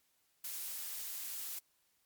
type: noise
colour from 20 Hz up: blue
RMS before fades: -42 dBFS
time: 0.44-1.59 s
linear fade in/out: 5 ms
effects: white hiss -75 dBFS RMS until 2.05 s + MP3 96 kbps